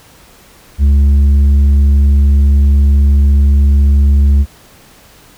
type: tone with tanh clipping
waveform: sine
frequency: 70.5 Hz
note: C#2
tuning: 30 cents sharp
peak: -6 dBFS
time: 0.78-4.46 s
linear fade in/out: 50 ms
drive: 5 dB
effects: pink hiss -42 dBFS RMS until 5.37 s